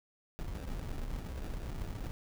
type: noise with sample-and-hold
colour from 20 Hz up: brown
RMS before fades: -39 dBFS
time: 0.39-2.11 s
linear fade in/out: 0 ms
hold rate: 1050 Hz
effects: none